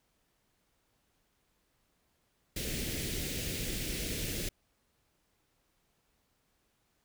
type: band-stop noise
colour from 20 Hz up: pink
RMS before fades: -36 dBFS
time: 2.56-4.49 s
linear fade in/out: 5 ms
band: 510 to 2000 Hz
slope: 24 dB/octave
effects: pink hiss -75 dBFS RMS until 7.04 s